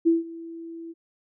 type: tone with ADSR envelope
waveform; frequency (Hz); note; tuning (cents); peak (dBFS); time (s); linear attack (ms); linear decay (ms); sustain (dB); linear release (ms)
sine; 331.7; E4; +11; -14; 0.05-0.94; 23; 160; -21; 32
effects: none